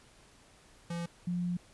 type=tone pair in turn; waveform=square / sine; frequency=170.6 / 176.41 Hz; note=F3 / F3; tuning=-40 / +18 cents; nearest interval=minor second; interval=58 cents; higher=second; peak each=-35 / -30 dBFS; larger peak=second; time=0.9-1.06 / 1.27-1.57 s; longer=second; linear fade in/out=5 ms; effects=pink hiss -60 dBFS RMS until 1.73 s + resampled to 24000 Hz